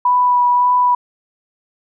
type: tone with vibrato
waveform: sine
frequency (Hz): 984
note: B5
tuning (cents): -7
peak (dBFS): -10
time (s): 0.05-0.95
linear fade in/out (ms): 5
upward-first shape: sine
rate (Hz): 1.8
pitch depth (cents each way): 13
effects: none